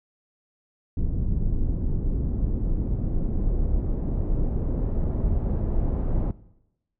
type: noise with low-pass filter sweep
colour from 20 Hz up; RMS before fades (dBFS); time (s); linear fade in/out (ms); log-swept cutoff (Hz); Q
brown; -24; 0.97-6.31; 2; 260 to 650; 0.85
effects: noise-tail reverb RT60 0.9 s tail -19 dB re dry